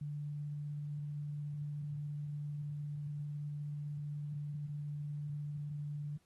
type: tone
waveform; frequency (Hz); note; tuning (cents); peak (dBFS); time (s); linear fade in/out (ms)
sine; 146.83; D3; 0; -38; 0.01-6.17; 5
effects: pink hiss -75 dBFS RMS until 6.25 s + AAC 32 kbps

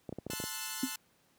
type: clicks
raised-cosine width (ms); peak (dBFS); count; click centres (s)
2; -25; 8; 0.092 / 0.126 / 0.186 / 0.266 / 0.3 / 0.334 / 0.401 / 0.439
type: chord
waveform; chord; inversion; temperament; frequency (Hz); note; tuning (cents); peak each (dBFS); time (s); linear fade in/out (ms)
5% pulse; F# half-diminished seventh; first; equal with one note detuned; 880 / 1046.5 / 1318.5 / 1470.6; A5 / C6 / E6 / F#6; 0 / 0 / 0 / -11; -31 / -32 / -34 / -30; 0.3-0.96; 5
type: tone with exponential decay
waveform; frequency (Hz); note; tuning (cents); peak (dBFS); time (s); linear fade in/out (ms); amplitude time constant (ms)
sine; 261.6; C4; 0; -24; 0.83-0.9; 5; 15
effects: pink hiss -69 dBFS RMS until 1.38 s + high-pass 100 Hz 12 dB/octave

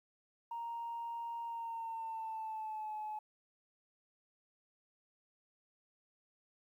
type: tone with pitch glide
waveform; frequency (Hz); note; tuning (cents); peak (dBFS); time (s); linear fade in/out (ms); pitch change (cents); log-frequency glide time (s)
sine; 932.3 to 854.9; A#5 to G#5; 0 to +50; -38; 0.51-3.19; 5; -150; 1.44-2.95
effects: tanh soft clip ceiling -35 dBFS + 12-bit

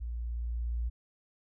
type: tone with level ramp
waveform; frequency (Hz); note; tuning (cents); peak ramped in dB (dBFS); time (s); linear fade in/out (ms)
sine; 58.5; A#1; +7; -34 to -29; 0-0.9; 20
effects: none

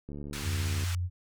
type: click train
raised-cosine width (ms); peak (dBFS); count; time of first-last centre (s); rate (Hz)
3; -28; 55; 0.09-0.837; 72.3
type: band-pass noise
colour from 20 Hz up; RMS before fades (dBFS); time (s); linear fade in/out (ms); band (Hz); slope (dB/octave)
pink; -40; 0.33-0.95; 2; 1400 to 9800; 12
type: tone with vibrato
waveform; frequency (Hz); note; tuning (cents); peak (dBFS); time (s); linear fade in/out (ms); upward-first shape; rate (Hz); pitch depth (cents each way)
sine; 89.2; F2; +37; -28; 0.42-1.1; 50; sine; 9.8; 11
effects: none

